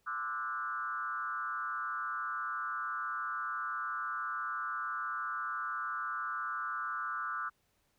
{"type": "tone with frequency modulation", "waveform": "sine", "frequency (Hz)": 1318.5, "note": "E6", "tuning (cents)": 0, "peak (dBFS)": -34, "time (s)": [0.06, 7.5], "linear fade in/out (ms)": 20, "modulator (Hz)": 137, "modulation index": 1.4, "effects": ["pink hiss -75 dBFS RMS until 7.98 s"]}